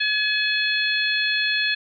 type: harmonic tone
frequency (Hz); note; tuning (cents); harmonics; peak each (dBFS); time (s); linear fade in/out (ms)
850; G#5; +40; 2 / 3 / 4 / 5; -23 / -25 / -26 / -27; 0-1.75; 10
effects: none